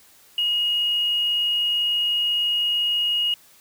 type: tone with quantisation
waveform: sine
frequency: 2877 Hz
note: F#7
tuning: 49 cents flat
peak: -19 dBFS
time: 0.38-3.34 s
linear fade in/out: 2 ms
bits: 7
effects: white hiss -53 dBFS RMS until 3.6 s